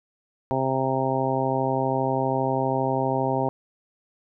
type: harmonic tone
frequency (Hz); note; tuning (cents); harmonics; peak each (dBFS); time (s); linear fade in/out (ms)
132.5; C3; +22; 1 / 2 / 3 / 4 / 5 / 6 / 7; -29 / -29 / -29 / -29 / -29 / -29 / -29; 0.51-3.49; 0
effects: none